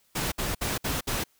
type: noise bursts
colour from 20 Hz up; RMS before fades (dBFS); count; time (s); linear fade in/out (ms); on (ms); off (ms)
pink; -29; 5; 0.15-1.24; 10; 170; 60
effects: white hiss -66 dBFS RMS until 1.39 s